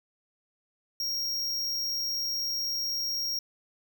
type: tone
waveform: square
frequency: 5588 Hz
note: F8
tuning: in tune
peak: -29 dBFS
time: 1-3.39 s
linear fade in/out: 2 ms
effects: none

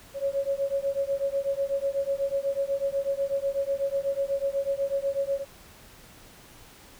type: beating tone pair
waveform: sine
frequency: 549 / 557.1 Hz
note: C#5 / C#5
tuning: -17 / +9 cents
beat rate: 8.1 Hz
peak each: -28 dBFS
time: 0.14-5.45 s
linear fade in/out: 50 ms
effects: pink hiss -51 dBFS RMS until 6.99 s

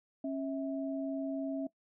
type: tone pair together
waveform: sine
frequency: 273.3 / 650 Hz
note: C#4 / E5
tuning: -24 / -24 cents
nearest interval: octave + minor third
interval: 1500 cents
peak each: -34 / -39 dBFS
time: 0.24-1.67 s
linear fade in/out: 5 ms
effects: noise-tail reverb RT60 0.1 s tail -19 dB re dry

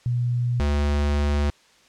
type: tone pair in turn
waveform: sine / square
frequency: 121.5 / 72.61 Hz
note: B2 / D2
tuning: -28 / -19 cents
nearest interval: major sixth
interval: 891 cents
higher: first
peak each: -20 dBFS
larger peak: neither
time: 0.06-0.6 / 0.6-1.5 s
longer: second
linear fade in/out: 0 ms
effects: white hiss -56 dBFS RMS until 1.88 s + low-pass 6000 Hz 12 dB/octave

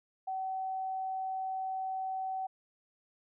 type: tone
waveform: sine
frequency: 760 Hz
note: F#5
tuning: 46 cents sharp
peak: -33 dBFS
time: 0.27-2.47 s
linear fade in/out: 10 ms
effects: none

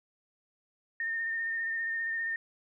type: tone with vibrato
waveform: sine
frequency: 1823 Hz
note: A#6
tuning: 39 cents flat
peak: -30 dBFS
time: 1-2.36 s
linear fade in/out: 2 ms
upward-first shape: sine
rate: 15 Hz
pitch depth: 24 cents each way
effects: none

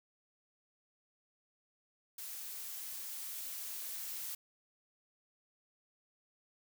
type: noise with level ramp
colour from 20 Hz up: blue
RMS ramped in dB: -45 to -42 dBFS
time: 2.18-4.35 s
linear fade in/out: 5 ms
effects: none

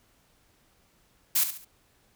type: noise with echo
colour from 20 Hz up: blue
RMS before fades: -23 dBFS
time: 1.35-1.44 s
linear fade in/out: 10 ms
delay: 70 ms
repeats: 3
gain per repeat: -9 dB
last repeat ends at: 1.65 s
effects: pink hiss -65 dBFS RMS until 2.15 s

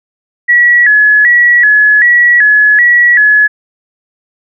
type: tone with vibrato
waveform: sine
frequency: 1811 Hz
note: A6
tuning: 49 cents sharp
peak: -3 dBFS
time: 0.48-3.48 s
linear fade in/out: 20 ms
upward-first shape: square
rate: 1.3 Hz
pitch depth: 110 cents each way
effects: none

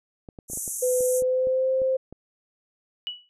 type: clicks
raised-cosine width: 2 ms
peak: -27 dBFS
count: 11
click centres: 0.288 / 0.388 / 0.5 / 0.534 / 0.574 / 0.678 / 1.007 / 1.222 / 1.471 / 1.818 / 2.126 s
type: band-pass noise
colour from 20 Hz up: white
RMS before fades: -32 dBFS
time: 0.48-1.23 s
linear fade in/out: 50 ms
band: 6100 to 12000 Hz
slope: 96 dB/octave
type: tone with pitch glide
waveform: sine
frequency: 503 to 523.8 Hz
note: B4 to C5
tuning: +32 to +2 cents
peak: -20 dBFS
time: 0.82-1.97 s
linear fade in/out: 10 ms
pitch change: +70 cents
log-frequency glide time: 1.04-1.71 s
type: tone with exponential decay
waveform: sine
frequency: 2943 Hz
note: F#7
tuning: 10 cents flat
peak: -25 dBFS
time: 3.07-3.29 s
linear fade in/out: 0 ms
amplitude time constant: 46 ms
effects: none

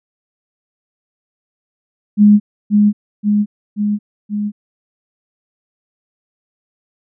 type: tone with echo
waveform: sine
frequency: 207.7 Hz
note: G#3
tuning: in tune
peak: -4 dBFS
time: 2.17-2.4 s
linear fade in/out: 50 ms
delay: 530 ms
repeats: 4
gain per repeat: -3 dB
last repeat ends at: 4.52 s
effects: none

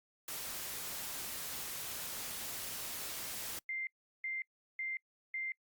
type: noise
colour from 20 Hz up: white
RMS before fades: -42 dBFS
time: 0.28-3.59 s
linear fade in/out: 2 ms
type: tone bursts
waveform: sine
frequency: 2093 Hz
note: C7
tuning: in tune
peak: -36 dBFS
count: 4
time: 3.69-5.52 s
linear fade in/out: 2 ms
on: 180 ms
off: 370 ms
effects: noise-tail reverb RT60 0.1 s tail -26 dB re dry + Opus 48 kbps

